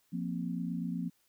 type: chord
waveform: sine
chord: F suspended fourth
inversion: none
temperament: equal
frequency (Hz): 174.61 / 233.1 / 261.6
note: F3 / Bb3 / C4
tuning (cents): 0 / 0 / 0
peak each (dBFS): -35 / -38 / -39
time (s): 0.12-1.1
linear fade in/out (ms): 20
effects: white hiss -72 dBFS RMS until 1.28 s

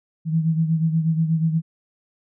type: beating tone pair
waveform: sine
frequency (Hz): 160.4 / 168.7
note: E3 / E3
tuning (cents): -47 / +40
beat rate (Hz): 8.3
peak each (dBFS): -18 / -25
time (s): 0.25-1.62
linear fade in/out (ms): 50
effects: none

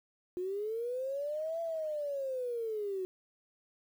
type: linear two-way sweep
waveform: sine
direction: up then down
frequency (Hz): 353.8 to 673 to 366.6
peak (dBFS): -33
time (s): 0.37-3.05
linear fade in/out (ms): 0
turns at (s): 1.61
effects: 10-bit

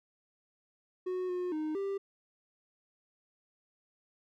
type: tone with pitch steps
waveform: triangle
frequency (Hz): 367.1 / 360.1 / 309.2 / 394.1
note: F#4 / F#4 / D#4 / G4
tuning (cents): -14 / -47 / -11 / +9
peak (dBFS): -30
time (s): 1.06-1.98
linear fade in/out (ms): 10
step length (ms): 230
effects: none

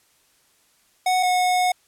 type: tone pair in turn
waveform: square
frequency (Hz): 738 / 728.7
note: F#5 / F#5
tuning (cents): -5 / -27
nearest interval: unison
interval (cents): 22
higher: first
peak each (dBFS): -18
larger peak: neither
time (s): 1.06-1.23 / 1.23-1.72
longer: second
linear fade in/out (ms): 5
effects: white hiss -61 dBFS RMS until 1.87 s + low-pass 12000 Hz 12 dB/octave

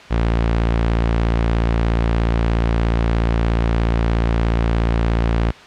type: tone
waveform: sawtooth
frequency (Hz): 56.9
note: A#1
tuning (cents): -41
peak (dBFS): -11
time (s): 0.1-5.52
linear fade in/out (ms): 20
effects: white hiss -39 dBFS RMS until 5.66 s + low-pass 3000 Hz 12 dB/octave

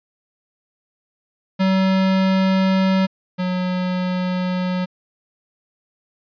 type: tone pair in turn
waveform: square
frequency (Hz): 190 / 182.38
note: F#3 / F#3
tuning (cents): +46 / -25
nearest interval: minor second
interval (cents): 71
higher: first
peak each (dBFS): -15 / -20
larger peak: first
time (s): 1.59-3.07 / 3.38-4.86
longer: neither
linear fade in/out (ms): 20
effects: resampled to 11025 Hz

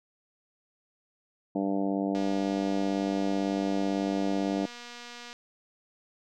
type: harmonic tone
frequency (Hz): 98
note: G2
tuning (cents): 0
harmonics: 2 / 3 / 4 / 5 / 6 / 7 / 8 / 9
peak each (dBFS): -31 / -29 / -38 / -37 / -38 / -36 / -45 / -45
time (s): 1.55-4.66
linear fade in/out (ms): 5
type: click train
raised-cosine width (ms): 0.2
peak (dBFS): -27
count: 764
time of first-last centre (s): 2.15-5.329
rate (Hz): 240
effects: none

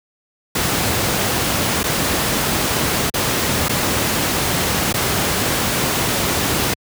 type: noise with dropouts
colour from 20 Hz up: pink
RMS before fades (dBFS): -18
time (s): 0.55-6.74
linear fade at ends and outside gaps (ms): 5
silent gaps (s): 1.832-1.839 / 3.1-3.139 / 3.685-3.693 / 4.928-4.94
effects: high-pass 80 Hz 12 dB/octave

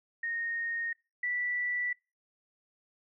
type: tone pair in turn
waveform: sine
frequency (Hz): 1854 / 1964.2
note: A#6 / B6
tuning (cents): -10 / -10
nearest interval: minor second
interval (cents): 100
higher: second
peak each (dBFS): -31 / -29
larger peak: second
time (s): 0.23-0.93 / 1.23-1.93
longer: neither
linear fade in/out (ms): 5
effects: noise-tail reverb RT60 0.3 s tail -25 dB re dry

